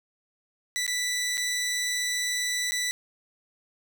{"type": "tone with dropouts", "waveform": "15% pulse", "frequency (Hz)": 1975.5, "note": "B6", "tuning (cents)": 0, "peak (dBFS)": -20, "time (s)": [0.76, 2.91], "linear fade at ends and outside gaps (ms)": 0, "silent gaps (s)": [[0.865, 0.878], [1.372, 1.378], [2.71, 2.72]], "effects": []}